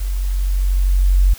sine tone with level ramp, 46.25 Hz, F#1, in tune, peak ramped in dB -18 to -8 dBFS, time 0-1.34 s, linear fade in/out 10 ms, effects white hiss -39 dBFS RMS until 1.38 s

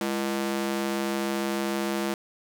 sawtooth ring-modulated tone, 273.7 Hz, C#4, 22 cents flat, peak -19 dBFS, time 0.01-2.14 s, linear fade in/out 2 ms, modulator 66.8 Hz, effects none

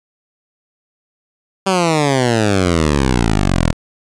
10% pulse exponential sweep, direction down, 196 to 38.89 Hz, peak -4 dBFS, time 1.66-3.73 s, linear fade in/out 10 ms, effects resampled to 22050 Hz

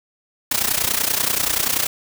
white noise with amplitude modulation, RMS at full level -17 dBFS, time 0.51-1.87 s, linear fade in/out 5 ms, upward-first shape sine, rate 30.4 Hz, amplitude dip 80%, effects none

